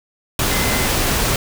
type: tone in noise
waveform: sine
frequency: 2052 Hz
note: C7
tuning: 34 cents flat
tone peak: -26 dBFS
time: 0.51-0.87 s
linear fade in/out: 2 ms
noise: pink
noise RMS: -18 dBFS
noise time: 0.39-1.36 s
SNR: -11 dB
effects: none